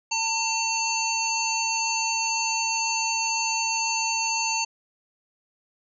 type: harmonic tone with a mistuned harmonic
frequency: 901 Hz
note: A5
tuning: 41 cents sharp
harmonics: 1 / 3 / 5 / 7 / 8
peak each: -28 / -28 / -30 / -30 / -34 dBFS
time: 0.11-4.65 s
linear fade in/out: 10 ms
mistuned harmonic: 8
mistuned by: -69 cents
effects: none